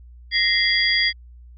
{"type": "tone cluster", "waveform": "sine", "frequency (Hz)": [1877, 2067, 3342, 4778], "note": ["A#6", "C7", "G#7", "D8"], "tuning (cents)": [11, -22, 10, 29], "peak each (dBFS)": -22, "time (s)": [0.31, 1.13], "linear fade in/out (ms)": 50, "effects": ["added 60 Hz sine -41 dBFS peak until 1.57 s"]}